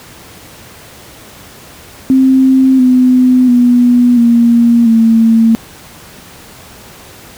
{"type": "tone with pitch steps", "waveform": "sine", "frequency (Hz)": [263.1, 253.4, 244.1, 235.1, 226.4], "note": ["C4", "B3", "B3", "A#3", "A3"], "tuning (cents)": [10, 45, -20, 15, 50], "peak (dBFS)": -4, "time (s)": [2.1, 5.55], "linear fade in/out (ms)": 0, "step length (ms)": 690, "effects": ["pink hiss -35 dBFS RMS until 7.37 s", "high-pass 60 Hz 12 dB/octave"]}